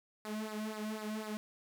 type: tone with flanger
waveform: sawtooth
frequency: 215 Hz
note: A3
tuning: 40 cents flat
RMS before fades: -40 dBFS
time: 0.25-1.37 s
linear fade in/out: 0 ms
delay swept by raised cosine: 0.31 to 2.41 ms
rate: 4 Hz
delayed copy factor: -0.85
effects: none